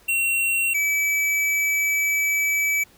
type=tone pair in turn; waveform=square; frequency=2733 / 2298 Hz; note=F7 / D7; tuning=-38 / -38 cents; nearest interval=minor third; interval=300 cents; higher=first; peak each=-20 dBFS; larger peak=neither; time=0.08-0.74 / 0.74-2.84 s; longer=second; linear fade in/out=10 ms; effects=pink hiss -54 dBFS RMS until 2.97 s